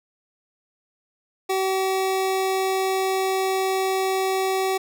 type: tone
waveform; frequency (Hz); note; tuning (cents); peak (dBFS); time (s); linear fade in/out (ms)
25% pulse; 380.9; G4; -50; -17; 1.49-4.78; 10
effects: none